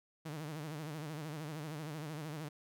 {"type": "tone with vibrato", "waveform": "sawtooth", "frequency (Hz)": 152.9, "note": "D#3", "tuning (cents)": -30, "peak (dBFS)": -37, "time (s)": [0.25, 2.49], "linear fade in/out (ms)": 10, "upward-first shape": "sine", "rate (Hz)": 13, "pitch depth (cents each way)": 110, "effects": []}